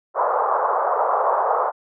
white band-pass noise, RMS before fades -20 dBFS, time 0.14-1.72 s, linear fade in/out 50 ms, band 470 to 1200 Hz, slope 48 dB/octave, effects none

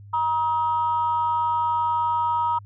sine tone pair together, 949.2 / 1269 Hz, A#5 / D#6, +31 / +34 cents, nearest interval perfect fourth, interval 503 cents, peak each -20 / -26 dBFS, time 0.13-2.59 s, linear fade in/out 10 ms, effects tanh soft clip ceiling -13 dBFS + added 101 Hz sine -41 dBFS peak until 2.65 s

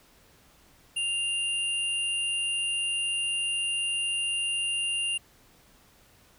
sine tone pair together, 2794 / 9416 Hz, F7 / D9, 0 / +3 cents, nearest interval octave + major sixth, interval 2103 cents, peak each -27 / -33 dBFS, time 0.96-5.18 s, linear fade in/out 10 ms, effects pink hiss -59 dBFS RMS until 6.38 s

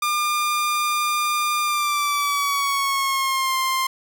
sawtooth tone with pitch glide, 1202 to 1052.5 Hz, D6 to C6, +40 to +10 cents, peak -16 dBFS, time 0.02-3.87 s, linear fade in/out 5 ms, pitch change -230 cents, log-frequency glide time 1.62-3.56 s, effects none

